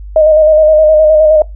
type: tone with vibrato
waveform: sine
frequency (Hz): 620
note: D#5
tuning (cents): -6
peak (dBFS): -3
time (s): 0.16-1.42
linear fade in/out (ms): 2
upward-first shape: square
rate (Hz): 9.6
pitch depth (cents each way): 28
effects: noise-tail reverb RT60 0.2 s tail -23 dB re dry + added 50 Hz sine -24 dBFS peak until 1.55 s